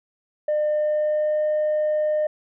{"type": "tone with pitch glide", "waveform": "sine", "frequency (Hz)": [603, 609], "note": ["D5", "D#5"], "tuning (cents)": [46, -37], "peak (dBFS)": -17, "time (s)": [0.48, 2.27], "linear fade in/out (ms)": 5, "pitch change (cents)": 17, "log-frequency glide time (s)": [0.68, 1.44], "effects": ["tanh soft clip ceiling -17 dBFS"]}